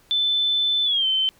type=tone with pitch glide; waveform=sine; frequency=3520 to 3082 Hz; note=A7 to G7; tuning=0 to -30 cents; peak=-18 dBFS; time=0.11-1.29 s; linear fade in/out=0 ms; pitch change=-230 cents; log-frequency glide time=0.84-1.06 s; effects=pink hiss -57 dBFS RMS until 1.39 s